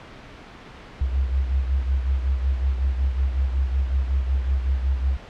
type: beating tone pair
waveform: sine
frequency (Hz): 65.41 / 70.81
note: C2 / C#2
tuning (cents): 0 / +37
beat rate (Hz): 5.4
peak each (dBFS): -20 / -27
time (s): 1.01-5.17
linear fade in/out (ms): 5
effects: pink hiss -42 dBFS RMS until 5.29 s + low-pass 3000 Hz 12 dB/octave